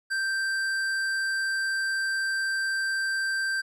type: tone with hard clipping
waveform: sine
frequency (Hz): 1568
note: G6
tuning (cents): 0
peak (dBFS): -27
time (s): 0.1-3.62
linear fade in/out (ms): 20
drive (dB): 11
effects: none